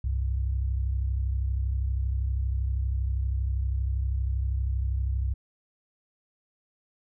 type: tone pair together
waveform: sine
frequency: 65.41 / 98 Hz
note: C2 / G2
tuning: 0 / 0 cents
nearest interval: perfect fifth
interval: 700 cents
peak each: -25 / -32 dBFS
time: 0.04-5.34 s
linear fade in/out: 5 ms
effects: none